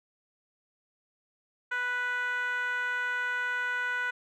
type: tone with band-pass filter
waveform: 10% pulse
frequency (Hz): 493.9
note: B4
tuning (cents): 0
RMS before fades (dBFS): -31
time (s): 1.71-4.11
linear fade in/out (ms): 10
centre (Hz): 1500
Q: 3.8
effects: none